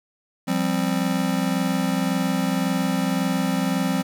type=chord; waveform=square; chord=F suspended second; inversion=none; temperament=just; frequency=174.61 / 196.44 / 261.9 Hz; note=F3 / G3 / C4; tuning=0 / +4 / +2 cents; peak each=-26 / -26 / -25 dBFS; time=0.47-4.03 s; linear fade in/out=20 ms; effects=8-bit